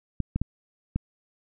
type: clicks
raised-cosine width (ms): 5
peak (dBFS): -13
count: 4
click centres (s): 0.203 / 0.36 / 0.416 / 0.96
effects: none

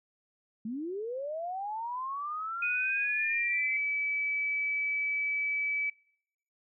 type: linear sweep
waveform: sine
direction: up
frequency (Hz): 207.7 to 2093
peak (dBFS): -33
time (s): 0.65-3.77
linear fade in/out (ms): 5
type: tone with pitch glide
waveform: sine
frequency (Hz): 2489 to 2296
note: D#7 to D7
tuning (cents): 0 to -40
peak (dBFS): -28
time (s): 2.62-5.9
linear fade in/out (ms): 5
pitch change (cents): -140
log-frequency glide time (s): 2.96-3.77
effects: noise-tail reverb RT60 0.7 s tail -24 dB re dry

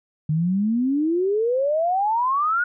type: exponential sweep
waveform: sine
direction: up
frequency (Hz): 149.2 to 1471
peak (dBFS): -18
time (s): 0.29-2.64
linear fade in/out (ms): 5
effects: none

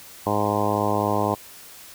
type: harmonic tone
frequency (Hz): 103.83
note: G#2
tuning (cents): 0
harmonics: 1 / 2 / 3 / 4 / 5 / 6 / 7 / 8 / 9 / 10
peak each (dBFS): -29 / -29 / -29 / -29 / -29 / -29 / -29 / -29 / -29 / -29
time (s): 0.26-1.35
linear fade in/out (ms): 10
effects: white hiss -44 dBFS RMS until 1.94 s

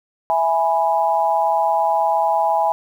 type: chord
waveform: sine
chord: E major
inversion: none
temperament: equal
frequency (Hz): 659.3 / 830.6 / 987.8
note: E5 / G#5 / B5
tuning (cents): 0 / 0 / 0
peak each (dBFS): -20 / -17 / -22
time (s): 0.3-2.72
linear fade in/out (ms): 0
effects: 8-bit

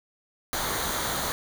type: noise with comb filter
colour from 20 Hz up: pink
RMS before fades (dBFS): -29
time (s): 0.53-1.32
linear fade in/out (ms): 0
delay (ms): 0.38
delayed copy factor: -0.6
effects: none

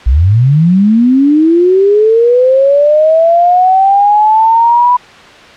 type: linear sweep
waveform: sine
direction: up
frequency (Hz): 55 to 992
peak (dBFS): -4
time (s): 0.06-4.97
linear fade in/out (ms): 10
effects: white hiss -34 dBFS RMS until 5.56 s + low-pass 3000 Hz 12 dB/octave

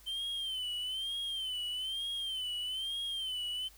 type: tone with vibrato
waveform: triangle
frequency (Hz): 3100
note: G7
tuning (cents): -20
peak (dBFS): -33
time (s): 0.06-3.69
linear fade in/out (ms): 20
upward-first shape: sine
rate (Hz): 1.1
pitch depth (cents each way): 94
effects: added 50 Hz sine -59 dBFS peak until 3.77 s + white hiss -60 dBFS RMS until 3.77 s

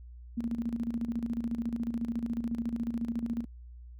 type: tone with tremolo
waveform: sine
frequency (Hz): 233.1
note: A#3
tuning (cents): 0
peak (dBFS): -28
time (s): 0.37-3.45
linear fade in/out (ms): 10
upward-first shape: square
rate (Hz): 14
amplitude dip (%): 65
effects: added 60 Hz sine -45 dBFS peak until 3.99 s

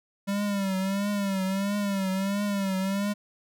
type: tone with vibrato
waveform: square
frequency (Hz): 196.9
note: G3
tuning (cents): +8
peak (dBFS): -26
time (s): 0.27-3.14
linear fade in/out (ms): 20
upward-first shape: triangle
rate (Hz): 1.5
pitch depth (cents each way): 85
effects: none

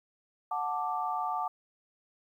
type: chord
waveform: sine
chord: D major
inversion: first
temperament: just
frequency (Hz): 734.2 / 881 / 1174.7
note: F#5 / A5 / D6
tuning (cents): -14 / +2 / 0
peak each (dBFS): -34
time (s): 0.51-1.48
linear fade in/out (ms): 5
effects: 11-bit

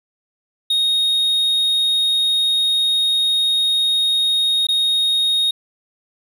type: tone with dropouts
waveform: triangle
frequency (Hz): 3729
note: A#7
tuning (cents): 0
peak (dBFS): -13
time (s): 0.7-5.51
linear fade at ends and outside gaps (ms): 5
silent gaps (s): 4.669-4.686
effects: none

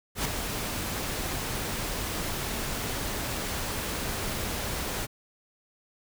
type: noise with ADSR envelope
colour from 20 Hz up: pink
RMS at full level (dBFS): -26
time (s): 0.15-5.07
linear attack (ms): 100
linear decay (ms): 7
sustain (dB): -6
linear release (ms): 27
effects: none

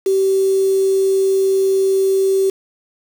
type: tone with quantisation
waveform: sine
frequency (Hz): 385.7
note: G4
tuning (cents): -28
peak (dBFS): -12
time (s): 0.06-2.5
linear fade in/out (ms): 5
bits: 5
effects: none

